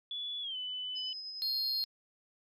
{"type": "tone with pitch glide", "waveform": "sine", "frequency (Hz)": [3428, 3002], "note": ["A7", "F#7"], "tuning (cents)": [-46, 24], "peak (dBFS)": -36, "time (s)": [0.11, 1.13], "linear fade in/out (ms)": 2, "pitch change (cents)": -230, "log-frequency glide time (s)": [0.41, 0.57]}
{"type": "tone with tremolo", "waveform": "sine", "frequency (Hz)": 5070, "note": "D#8", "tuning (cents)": 32, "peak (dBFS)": -39, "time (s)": [0.95, 1.85], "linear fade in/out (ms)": 20, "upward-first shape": "sine", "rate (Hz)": 9.9, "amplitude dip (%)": 30}
{"type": "tone", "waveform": "triangle", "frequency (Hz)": 4242, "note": "C8", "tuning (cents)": 23, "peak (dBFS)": -30, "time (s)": [1.42, 1.84], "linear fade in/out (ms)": 0}
{"effects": []}